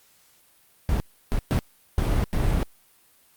brown noise bursts at uneven times, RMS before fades -22 dBFS, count 5, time 0.89-1 / 1.32-1.39 / 1.51-1.59 / 1.98-2.24 / 2.33-2.63 s, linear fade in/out 0 ms, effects white hiss -59 dBFS RMS until 3.36 s + Opus 48 kbps

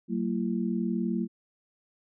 sine tone cluster, 187.7 / 227.4 / 339.6 Hz, F#3 / A#3 / F4, +25 / -43 / -48 cents, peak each -30 / -29 / -34 dBFS, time 0.08-1.28 s, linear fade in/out 50 ms, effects none

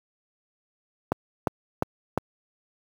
click train, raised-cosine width 1 ms, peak -8 dBFS, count 4, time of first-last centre 1.12-2.176 s, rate 2.84 Hz, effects high-pass 80 Hz 12 dB/octave + 7-bit

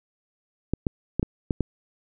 clicks, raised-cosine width 3 ms, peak -10 dBFS, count 6, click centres 0.736 / 0.868 / 1.196 / 1.229 / 1.508 / 1.607 s, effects none

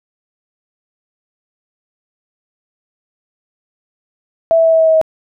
sine tone with pitch steps, 659.3 / 655.5 / 651.7 / 648 / 644.2 / 640.5 / 636.8 Hz, E5 / E5 / E5 / E5 / E5 / E5 / D#5, 0 / -10 / -20 / -30 / -40 / -50 / +40 cents, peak -7 dBFS, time 4.51-5.014 s, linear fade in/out 0 ms, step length 72 ms, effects none

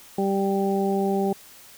harmonic tone, 196 Hz, G3, in tune, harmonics 1 / 2 / 3 / 4, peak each -24 / -24 / -33 / -28 dBFS, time 0.18-1.33 s, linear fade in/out 5 ms, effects white hiss -48 dBFS RMS until 1.77 s

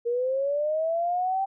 sine linear sweep, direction up, 466.2 to 784 Hz, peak -23 dBFS, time 0.05-1.46 s, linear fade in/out 20 ms, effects none

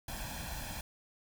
pink noise with comb filter, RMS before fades -41 dBFS, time 0.08-0.81 s, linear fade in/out 2 ms, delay 1.2 ms, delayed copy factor +0.75, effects none

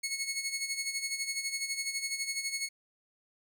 15% pulse tone with tremolo, 2191 Hz, C#7, 21 cents flat, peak -24 dBFS, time 0.03-2.69 s, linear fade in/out 10 ms, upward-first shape sine, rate 12 Hz, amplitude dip 65%, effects none

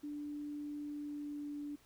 sine tone with pitch glide, 293.7 to 291.5 Hz, D4 to D4, 0 to -13 cents, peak -40 dBFS, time 0.03-1.76 s, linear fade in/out 10 ms, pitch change -13 cents, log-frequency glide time 0.92-1.55 s, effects pink hiss -67 dBFS RMS until 1.85 s

